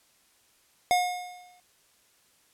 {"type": "tone with exponential decay", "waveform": "square", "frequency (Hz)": 720, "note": "F#5", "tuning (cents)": -47, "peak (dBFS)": -19, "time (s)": [0.91, 1.6], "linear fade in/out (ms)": 0, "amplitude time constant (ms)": 150, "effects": ["white hiss -64 dBFS RMS until 2.53 s", "low-pass 12000 Hz 12 dB/octave"]}